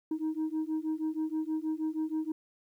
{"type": "beating tone pair", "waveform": "sine", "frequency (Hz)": [311.1, 317.4], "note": ["D#4", "D#4"], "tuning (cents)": [0, 35], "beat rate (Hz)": 6.3, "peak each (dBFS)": -31, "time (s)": [0.11, 2.32], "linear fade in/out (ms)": 5, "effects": ["tanh soft clip ceiling -27 dBFS", "11-bit"]}